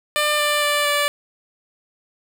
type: tone with pitch steps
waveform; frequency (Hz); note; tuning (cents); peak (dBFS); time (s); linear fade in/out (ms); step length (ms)
10% pulse; 597 / 591.8 / 586.7 / 581.7; D5 / D5 / D5 / D5; +28 / +13 / -2 / -17; -9; 0.16-1.08; 0; 230
effects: none